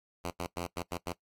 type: tone bursts at uneven times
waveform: 5% pulse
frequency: 87.31 Hz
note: F2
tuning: in tune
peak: -23 dBFS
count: 6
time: 0.24-0.31 / 0.39-0.47 / 0.56-0.67 / 0.76-0.83 / 0.91-0.98 / 1.06-1.13 s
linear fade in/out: 10 ms
effects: noise-tail reverb RT60 0.1 s tail -20 dB re dry + AAC 48 kbps